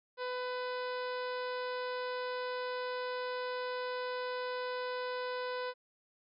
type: harmonic tone with a mistuned harmonic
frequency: 500 Hz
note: B4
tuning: 21 cents sharp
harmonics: 1 / 2 / 3 / 4 / 5 / 6 / 7 / 8 / 9 / 10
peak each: -37 / -41 / -44 / -51 / -53 / -56 / -55 / -52 / -57 / -56 dBFS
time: 0.17-5.74 s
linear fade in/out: 50 ms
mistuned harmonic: 9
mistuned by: -21 cents
effects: none